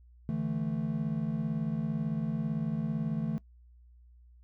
triangle chord, D suspended second, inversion none, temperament equal, 146.83 / 164.81 / 220 Hz, D3 / E3 / A3, 0 / 0 / 0 cents, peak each -33 / -32 / -31 dBFS, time 0.29-3.38 s, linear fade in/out 0 ms, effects noise-tail reverb RT60 0.1 s tail -22 dB re dry + added 60 Hz sine -54 dBFS peak until 4.43 s

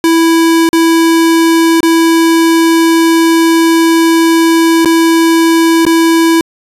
square tone with dropouts, 329.6 Hz, E4, in tune, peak -6 dBFS, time 0.04-6.41 s, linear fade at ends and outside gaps 1 ms, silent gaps 0.69-0.73 / 1.805-1.83 / 4.848-4.857 / 5.852-5.865 s, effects resampled to 32000 Hz

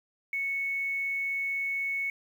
sine tone with quantisation, 2211 Hz, C#7, 5 cents flat, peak -28 dBFS, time 0.33-2.1 s, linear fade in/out 2 ms, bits 9, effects none

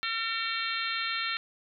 harmonic tone with a mistuned harmonic, 453.6 Hz, A#4, 47 cents flat, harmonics 3 / 4 / 5 / 6 / 7 / 8 / 9, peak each -35 / -36 / -36 / -38 / -40 / -38 / -37 dBFS, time 0.03-1.37 s, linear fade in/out 0 ms, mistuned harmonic 9, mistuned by +18 cents, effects none

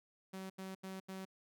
sawtooth tone bursts, 190 Hz, F#3, 46 cents sharp, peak -40 dBFS, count 4, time 0.33-1.253 s, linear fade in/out 10 ms, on 170 ms, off 81 ms, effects none

